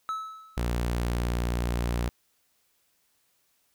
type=tone with exponential decay; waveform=triangle; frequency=1300 Hz; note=E6; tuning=24 cents flat; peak=-25 dBFS; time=0.09-0.78 s; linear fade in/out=0 ms; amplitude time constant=150 ms
type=tone; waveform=sawtooth; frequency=59.4 Hz; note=A#1; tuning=33 cents sharp; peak=-22 dBFS; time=0.57-2.09 s; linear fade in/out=0 ms
effects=white hiss -70 dBFS RMS until 3.74 s